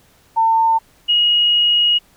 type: tone pair in turn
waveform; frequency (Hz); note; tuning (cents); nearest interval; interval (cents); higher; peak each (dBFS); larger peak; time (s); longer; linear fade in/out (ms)
sine; 901 / 2887; A5 / F#7; +41 / -43; octave + minor sixth; 2016; second; -11; neither; 0.36-0.79 / 1.08-1.99; second; 20
effects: pink hiss -53 dBFS RMS until 2.16 s